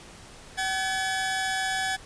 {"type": "tone pair together", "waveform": "sawtooth", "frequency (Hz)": [760.8, 1708], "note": ["F#5", "G#6"], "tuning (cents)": [48, 48], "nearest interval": "octave + major second", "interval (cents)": 1400, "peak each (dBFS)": -25, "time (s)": [0.57, 1.97], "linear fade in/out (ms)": 20, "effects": ["pink hiss -47 dBFS RMS until 2.05 s", "resampled to 22050 Hz"]}